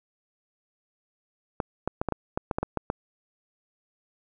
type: clicks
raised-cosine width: 1 ms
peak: -12 dBFS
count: 11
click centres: 1.602 / 1.876 / 2.015 / 2.087 / 2.123 / 2.375 / 2.512 / 2.585 / 2.63 / 2.773 / 2.901 s
effects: none